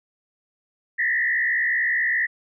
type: tone with frequency modulation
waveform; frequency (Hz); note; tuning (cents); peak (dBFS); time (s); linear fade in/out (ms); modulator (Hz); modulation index
sine; 1881; A#6; +15; -19; 0.98-2.27; 20; 64.7; 1.7
effects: none